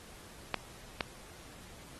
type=clicks; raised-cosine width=0.3 ms; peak=-13 dBFS; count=2; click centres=0.543 / 1.008 s; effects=pink hiss -53 dBFS RMS until 1.99 s + AAC 32 kbps